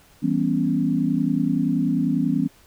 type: chord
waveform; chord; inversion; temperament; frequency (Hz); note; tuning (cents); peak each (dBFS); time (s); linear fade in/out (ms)
sine; C# half-diminished seventh; first; equal; 164.81 / 196 / 246.9 / 277.2; E3 / G3 / B3 / C#4; 0 / 0 / 0 / 0; -25 / -26 / -23 / -23; 0.22-2.48; 20
effects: pink hiss -54 dBFS RMS until 2.66 s